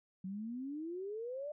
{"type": "exponential sweep", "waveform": "sine", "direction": "up", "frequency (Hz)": [183.1, 609], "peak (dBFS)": -39, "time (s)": [0.24, 1.52], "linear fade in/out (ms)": 5, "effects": []}